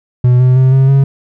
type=tone with pitch steps; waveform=triangle; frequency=124.1 / 127.22 / 130.42 / 133.7 / 137.06 Hz; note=B2 / C3 / C3 / C3 / C#3; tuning=+9 / -48 / -5 / +38 / -19 cents; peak=-3 dBFS; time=0.24-1.04 s; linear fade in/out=5 ms; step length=160 ms; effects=none